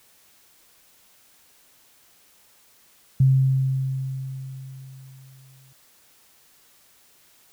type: tone with exponential decay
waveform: sine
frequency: 132.8 Hz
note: C3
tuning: 26 cents sharp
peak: -12 dBFS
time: 3.2-5.73 s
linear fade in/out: 5 ms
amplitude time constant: 550 ms
effects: white hiss -57 dBFS RMS until 7.52 s